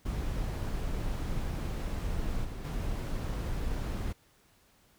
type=noise with level steps; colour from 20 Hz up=brown; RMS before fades=-33 / -38 / -33 dBFS; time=0.05-4.13 s; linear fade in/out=10 ms; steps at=2.44 / 2.64 s; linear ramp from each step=10 ms; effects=pink hiss -65 dBFS RMS until 4.98 s